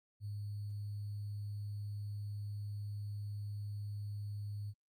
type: tone with sample-and-hold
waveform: sine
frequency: 103 Hz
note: G#2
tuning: 14 cents flat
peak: -39 dBFS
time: 0.2-4.74 s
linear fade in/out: 50 ms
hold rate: 4410 Hz
effects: Opus 48 kbps